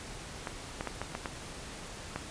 clicks, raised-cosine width 0.5 ms, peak -19 dBFS, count 7, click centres 0.472 / 0.809 / 0.873 / 1.016 / 1.151 / 1.258 / 2.16 s, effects pink hiss -44 dBFS RMS until 2.3 s + resampled to 22050 Hz

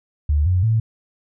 sine tone with pitch steps, 74 / 91 / 111.8 Hz, D2 / F#2 / A2, +14 / -28 / +28 cents, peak -14 dBFS, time 0.29-0.8 s, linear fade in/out 5 ms, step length 170 ms, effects none

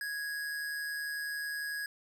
square tone with amplitude modulation, 1661.2 Hz, G#6, in tune, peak -34 dBFS, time 0.01-1.86 s, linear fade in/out 2 ms, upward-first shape sine, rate 151 Hz, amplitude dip 35%, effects none

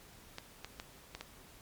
clicks, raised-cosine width 0.2 ms, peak -24 dBFS, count 5, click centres 0.384 / 0.646 / 0.799 / 1.15 / 1.21 s, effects pink hiss -57 dBFS RMS until 1.61 s + MP3 96 kbps

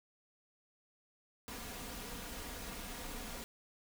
pink noise with comb filter, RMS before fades -45 dBFS, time 1.48-3.44 s, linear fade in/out 0 ms, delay 4.2 ms, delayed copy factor +0.55, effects none

